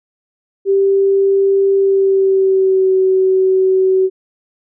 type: tone with pitch glide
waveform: sine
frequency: 392 to 377.6 Hz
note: G4 to F#4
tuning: 0 to +35 cents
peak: -9 dBFS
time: 0.65-4.1 s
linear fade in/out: 50 ms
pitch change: -65 cents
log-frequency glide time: 1.76-2.93 s
effects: none